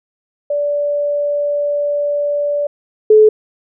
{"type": "tone pair in turn", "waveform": "sine", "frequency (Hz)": [581, 430.3], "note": ["D5", "A4"], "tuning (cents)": [-19, -39], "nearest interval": "perfect fourth", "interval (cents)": 520, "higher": "first", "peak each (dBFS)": [-14, -4], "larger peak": "second", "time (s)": [[0.5, 2.67], [3.1, 3.29]], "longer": "first", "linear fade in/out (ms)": 5, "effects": []}